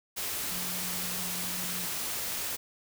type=tone in noise; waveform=sine; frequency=179.4 Hz; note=F3; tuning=47 cents sharp; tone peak=-42 dBFS; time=0.5-1.87 s; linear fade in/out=20 ms; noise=white; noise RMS=-34 dBFS; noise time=0.16-2.57 s; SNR=-11 dB; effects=none